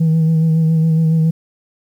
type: tone with vibrato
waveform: sine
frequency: 160.9 Hz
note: E3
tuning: 42 cents flat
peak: -8 dBFS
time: 0-1.31 s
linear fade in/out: 10 ms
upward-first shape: sine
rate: 7.2 Hz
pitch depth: 28 cents each way
effects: tanh soft clip ceiling -9 dBFS + 8-bit